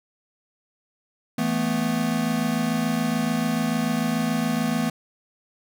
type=chord; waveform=square; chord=E suspended fourth; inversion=none; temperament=equal; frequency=164.81 / 220 / 246.9 Hz; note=E3 / A3 / B3; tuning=0 / 0 / 0 cents; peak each=-29 / -26 / -26 dBFS; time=1.38-4.9 s; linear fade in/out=5 ms; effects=none